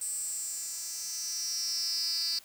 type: tone with high-pass filter sweep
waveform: 10% pulse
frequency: 334 Hz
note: E4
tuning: 23 cents sharp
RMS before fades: -34 dBFS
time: 0.01-2.39 s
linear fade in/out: 5 ms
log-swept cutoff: 8200 to 4600 Hz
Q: 8
effects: white hiss -56 dBFS RMS until 2.44 s